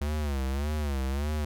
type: tone with vibrato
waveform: square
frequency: 71 Hz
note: C#2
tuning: 42 cents sharp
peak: -28 dBFS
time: 0.01-1.45 s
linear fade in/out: 5 ms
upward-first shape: sine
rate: 1.7 Hz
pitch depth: 130 cents each way
effects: none